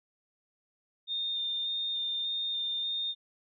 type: tone with vibrato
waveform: sine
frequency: 3636 Hz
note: A#7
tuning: 44 cents flat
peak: -30 dBFS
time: 1.07-3.15 s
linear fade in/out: 50 ms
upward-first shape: square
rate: 1.7 Hz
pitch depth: 9 cents each way
effects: none